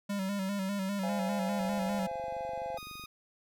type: tone with vibrato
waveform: square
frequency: 196 Hz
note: G3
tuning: in tune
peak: -32 dBFS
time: 0.09-2.07 s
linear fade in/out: 10 ms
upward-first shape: square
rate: 5 Hz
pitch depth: 50 cents each way
type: chord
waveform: triangle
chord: F minor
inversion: second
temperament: equal with one note detuned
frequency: 523.3 / 680.5 / 830.6 Hz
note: C5 / F5 / Ab5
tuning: 0 / -45 / 0 cents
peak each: -37 dBFS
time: 1.03-2.78 s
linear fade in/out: 5 ms
type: click train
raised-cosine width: 3 ms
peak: -39 dBFS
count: 35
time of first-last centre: 1.61-3.039 s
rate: 23.8 Hz
type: tone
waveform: 15% pulse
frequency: 1241 Hz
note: D#6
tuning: 5 cents flat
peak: -37 dBFS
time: 2.77-3.06 s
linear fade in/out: 5 ms
effects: none